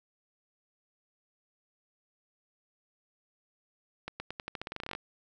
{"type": "accelerating click train", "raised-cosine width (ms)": 0.3, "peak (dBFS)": -21, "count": 17, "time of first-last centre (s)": [4.08, 4.951], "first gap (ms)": 120, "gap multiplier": 0.88, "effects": []}